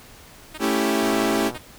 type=tone bursts; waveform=5% pulse; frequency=310.4 Hz; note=D#4; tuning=4 cents flat; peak=-22 dBFS; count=3; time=0.54-1.583 s; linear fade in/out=10 ms; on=41 ms; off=460 ms
type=chord; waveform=sawtooth; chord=A dominant seventh; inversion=none; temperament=equal; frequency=220 / 277.2 / 329.6 / 392 Hz; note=A3 / C#4 / E4 / G4; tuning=0 / 0 / 0 / 0 cents; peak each=-21 dBFS; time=0.59-1.52 s; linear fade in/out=50 ms
type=click train; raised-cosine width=1 ms; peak=-24 dBFS; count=66; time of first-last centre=1.03-1.563 s; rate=122 Hz
effects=pink hiss -46 dBFS RMS until 1.78 s